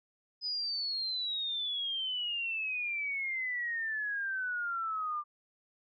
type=exponential sweep; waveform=sine; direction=down; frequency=5040 to 1184 Hz; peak=-32 dBFS; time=0.41-5.24 s; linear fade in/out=50 ms; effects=none